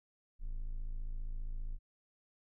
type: tone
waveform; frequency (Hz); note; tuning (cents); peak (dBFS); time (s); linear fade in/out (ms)
triangle; 27.5; A0; 0; -34; 0.39-1.79; 50
effects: none